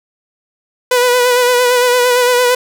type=tone with vibrato; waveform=sawtooth; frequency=493.9 Hz; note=B4; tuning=in tune; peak=-5 dBFS; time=0.91-2.55 s; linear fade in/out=5 ms; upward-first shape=sine; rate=8.8 Hz; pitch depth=33 cents each way; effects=none